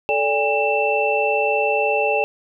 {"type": "tone cluster", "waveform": "sine", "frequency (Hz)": [435.6, 579, 810, 2671], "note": ["A4", "D5", "G#5", "E7"], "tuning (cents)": [-17, -25, -43, 22], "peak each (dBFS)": -22, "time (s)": [0.09, 2.24], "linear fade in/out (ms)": 0, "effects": []}